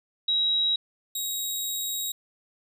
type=tone pair in turn; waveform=sine / 15% pulse; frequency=3846 / 3804 Hz; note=B7 / A#7; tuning=-47 / +34 cents; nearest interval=unison; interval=19 cents; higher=first; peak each=-21 dBFS; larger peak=neither; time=0.28-0.76 / 1.15-2.12 s; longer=second; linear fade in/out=5 ms; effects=none